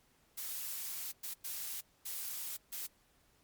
blue noise bursts at uneven times, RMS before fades -41 dBFS, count 5, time 0.37-1.12 / 1.23-1.34 / 1.44-1.81 / 2.05-2.57 / 2.72-2.87 s, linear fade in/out 10 ms, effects pink hiss -70 dBFS RMS until 3.43 s + MP3 96 kbps

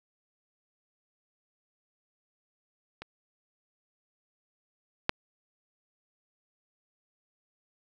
clicks, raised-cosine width 0.3 ms, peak -24 / -7 dBFS, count 2, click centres 3.02 / 5.094 s, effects none

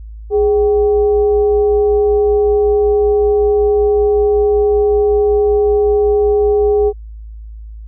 sine tone with frequency modulation, 415.3 Hz, G#4, in tune, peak -9 dBFS, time 0.3-6.93 s, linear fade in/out 50 ms, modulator 356 Hz, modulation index 0.37, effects added 54 Hz sine -28 dBFS peak until 7.87 s

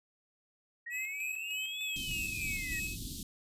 sine exponential two-way sweep, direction up then down, 1864.7 to 3520 to 1864.7 Hz, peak -39 dBFS, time 0.86-2.8 s, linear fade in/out 10 ms, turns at 1.82 s
square tone with tremolo, 2562 Hz, E7, 50 cents flat, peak -36 dBFS, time 0.9-2.97 s, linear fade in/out 50 ms, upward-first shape square, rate 3.3 Hz, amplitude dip 45%
pink band-stop noise, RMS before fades -41 dBFS, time 1.96-3.23 s, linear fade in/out 2 ms, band 330 to 3300 Hz, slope 48 dB/octave
effects resampled to 32000 Hz

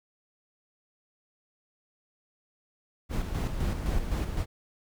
brown noise with tremolo, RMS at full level -28 dBFS, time 3.09-4.46 s, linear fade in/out 50 ms, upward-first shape square, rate 3.9 Hz, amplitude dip 45%, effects none

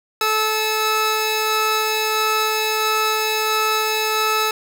15% pulse tone pair together, 434.5 / 1302 Hz, A4 / E6, -22 / -22 cents, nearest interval octave + perfect fifth, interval 1900 cents, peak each -14 dBFS, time 0.21-4.51 s, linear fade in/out 2 ms, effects none

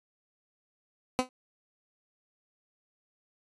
15% pulse tone with exponential decay, 254.9 Hz, C4, 45 cents flat, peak -14 dBFS, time 1.19-1.29 s, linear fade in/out 0 ms, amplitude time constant 21 ms, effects resampled to 24000 Hz

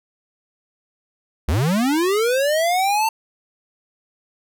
square linear sweep, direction up, 61.8 to 903 Hz, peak -17 dBFS, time 1.48-3.09 s, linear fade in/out 5 ms, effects none

